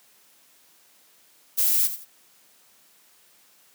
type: noise with echo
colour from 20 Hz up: violet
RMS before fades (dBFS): -21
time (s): 1.57-1.88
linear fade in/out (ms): 20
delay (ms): 87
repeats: 2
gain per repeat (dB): -11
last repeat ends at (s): 2.054
effects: white hiss -58 dBFS RMS until 3.74 s + high-pass 150 Hz 12 dB/octave